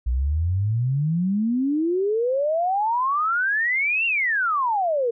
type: exponential two-way sweep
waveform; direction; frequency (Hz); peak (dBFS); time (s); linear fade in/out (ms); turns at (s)
sine; up then down; 58.27 to 2794 to 452.4; -19; 0.06-5.11; 10; 4.06
effects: none